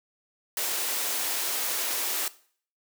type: high-pass noise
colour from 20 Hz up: white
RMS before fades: -29 dBFS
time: 0.57-2.28 s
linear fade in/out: 2 ms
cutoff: 300 Hz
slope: 24 dB/octave
effects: noise-tail reverb RT60 0.5 s tail -18 dB re dry